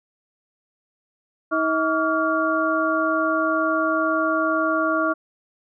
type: tone cluster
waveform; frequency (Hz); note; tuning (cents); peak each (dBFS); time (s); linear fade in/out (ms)
sine; 318.7 / 639 / 1141 / 1399; D#4 / D#5 / C#6 / F6; +42 / +46 / +50 / +3; -24; 1.51-5.14; 20
effects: none